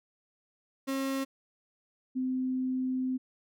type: tone pair in turn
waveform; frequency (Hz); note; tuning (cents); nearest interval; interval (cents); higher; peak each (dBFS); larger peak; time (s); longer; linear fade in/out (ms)
35% pulse / sine; 269.8 / 257.6; C#4 / C4; -47 / -27; minor second; 80; first; -28; neither; 0.87-1.25 / 2.15-3.18; second; 20
effects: none